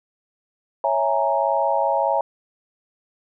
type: chord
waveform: sine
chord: A# half-diminished seventh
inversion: first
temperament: equal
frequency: 554.4 / 659.3 / 830.6 / 932.3 Hz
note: C#5 / E5 / G#5 / A#5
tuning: 0 / 0 / 0 / 0 cents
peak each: -23 dBFS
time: 0.84-2.21 s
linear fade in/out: 2 ms
effects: none